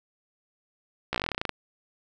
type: slowing click train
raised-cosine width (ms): 0.3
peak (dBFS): -11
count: 15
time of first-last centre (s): 1.13-1.493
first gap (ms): 15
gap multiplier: 1.08
effects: none